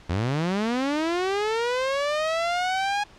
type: linear sweep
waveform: sawtooth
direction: up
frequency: 79.9 to 830.6 Hz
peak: -19 dBFS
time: 0.09-3.04 s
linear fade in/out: 10 ms
effects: pink hiss -51 dBFS RMS until 3.18 s + low-pass 5000 Hz 12 dB/octave